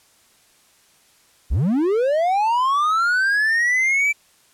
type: linear sweep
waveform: triangle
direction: up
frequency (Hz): 40.93 to 2337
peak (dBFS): -14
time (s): 1.5-4.13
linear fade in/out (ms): 20
effects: white hiss -56 dBFS RMS until 4.53 s + low-pass 11000 Hz 12 dB/octave